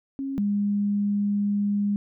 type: tone pair in turn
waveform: sine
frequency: 272.1 / 203.8 Hz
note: C#4 / G#3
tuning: -32 / -32 cents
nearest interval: perfect fourth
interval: 500 cents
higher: first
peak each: -27 / -21 dBFS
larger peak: second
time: 0.19-0.38 / 0.38-1.96 s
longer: second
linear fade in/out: 0 ms
effects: none